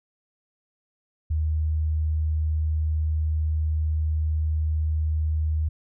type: tone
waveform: sine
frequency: 77.78 Hz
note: D#2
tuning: in tune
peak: -21 dBFS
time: 1.3-5.69 s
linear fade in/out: 10 ms
effects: none